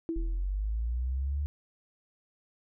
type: tone with exponential decay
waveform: sine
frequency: 329.6 Hz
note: E4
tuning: in tune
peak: -27 dBFS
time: 0.09-0.46 s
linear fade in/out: 0 ms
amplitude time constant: 79 ms
type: linear sweep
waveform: sine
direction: up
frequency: 38.89 to 73.8 Hz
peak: -28 dBFS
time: 0.16-1.46 s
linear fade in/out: 0 ms
effects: none

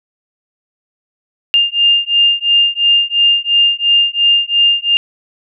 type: beating tone pair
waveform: sine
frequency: 2806 / 2808.9 Hz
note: F7 / F7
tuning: +8 / +9 cents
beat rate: 2.9 Hz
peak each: -12 dBFS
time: 1.54-4.97 s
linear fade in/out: 0 ms
effects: none

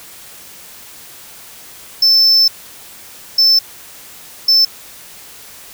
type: tone bursts at uneven times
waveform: triangle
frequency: 5290 Hz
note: E8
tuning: 5 cents sharp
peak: -6 dBFS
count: 3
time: 2.02-2.48 / 3.38-3.59 / 4.48-4.65 s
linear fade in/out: 5 ms
effects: white hiss -37 dBFS RMS until 5.73 s

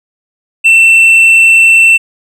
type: tone with hard clipping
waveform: sine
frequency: 2685 Hz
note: E7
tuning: 31 cents sharp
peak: -3 dBFS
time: 0.64-1.98 s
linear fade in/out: 20 ms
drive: 3 dB
effects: none

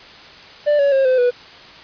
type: tone with pitch steps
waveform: triangle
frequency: 590 / 563.4 / 537.9 / 513.6 / 490.4 Hz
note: D5 / C#5 / C5 / C5 / B4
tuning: +8 / +28 / +48 / -32 / -12 cents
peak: -10 dBFS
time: 0.66-1.31 s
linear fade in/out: 20 ms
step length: 130 ms
effects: white hiss -40 dBFS RMS until 1.83 s + resampled to 11025 Hz

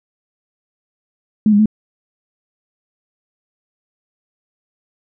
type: tone with pitch steps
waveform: sine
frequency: 214.2 / 204.7 / 215.3 Hz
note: A3 / G#3 / A3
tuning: -46 / -25 / -37 cents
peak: -8 dBFS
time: 1.46-1.658 s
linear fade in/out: 2 ms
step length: 66 ms
effects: none

